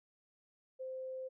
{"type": "tone", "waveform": "sine", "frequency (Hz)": 520, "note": "C5", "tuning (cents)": -11, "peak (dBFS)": -40, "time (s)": [0.79, 1.29], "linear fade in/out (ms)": 20, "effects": []}